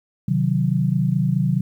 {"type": "chord", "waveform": "sine", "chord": "C diminished", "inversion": "none", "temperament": "equal", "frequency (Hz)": [130.81, 155.56, 185], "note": ["C3", "Eb3", "Gb3"], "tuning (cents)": [0, 0, 0], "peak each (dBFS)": -21, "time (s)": [0.28, 1.61], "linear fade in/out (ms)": 5, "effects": ["9-bit"]}